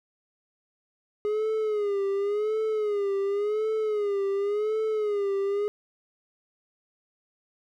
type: tone with vibrato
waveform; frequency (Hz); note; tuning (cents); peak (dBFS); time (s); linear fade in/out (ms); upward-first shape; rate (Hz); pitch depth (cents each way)
triangle; 415.3; G#4; 0; -22; 1.25-5.68; 0; sine; 0.91; 92
effects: none